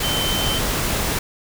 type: tone in noise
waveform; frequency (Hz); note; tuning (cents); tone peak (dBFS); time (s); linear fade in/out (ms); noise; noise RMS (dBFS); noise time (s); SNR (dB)
sine; 3081; G7; -31; -23; 0.03-0.59; 5; pink; -22; 0-1.19; -4
effects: none